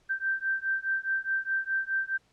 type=beating tone pair; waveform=sine; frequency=1563 / 1567.8 Hz; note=G6 / G6; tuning=-6 / 0 cents; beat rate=4.8 Hz; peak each=-30 dBFS; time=0.09-2.18 s; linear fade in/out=20 ms; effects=pink hiss -67 dBFS RMS until 2.32 s + low-pass 7000 Hz 12 dB/octave